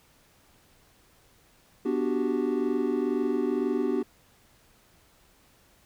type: chord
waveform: triangle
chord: G major seventh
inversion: first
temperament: equal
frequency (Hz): 246.9 / 293.7 / 370 / 392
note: B3 / D4 / F#4 / G4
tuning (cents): 0 / 0 / 0 / 0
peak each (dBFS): -28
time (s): 1.85-4.03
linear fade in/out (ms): 10
effects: pink hiss -61 dBFS RMS until 5.85 s